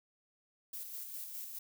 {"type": "noise with tremolo", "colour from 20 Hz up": "violet", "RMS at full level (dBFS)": -43, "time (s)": [0.73, 1.59], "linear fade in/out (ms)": 5, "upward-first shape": "square", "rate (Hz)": 4.9, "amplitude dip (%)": 35, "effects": []}